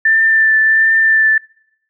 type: tone with vibrato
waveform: sine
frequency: 1775 Hz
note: A6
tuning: 15 cents sharp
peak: -8 dBFS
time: 0.05-1.38 s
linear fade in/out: 5 ms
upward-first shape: triangle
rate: 1.4 Hz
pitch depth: 18 cents each way
effects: noise-tail reverb RT60 0.8 s tail -26 dB re dry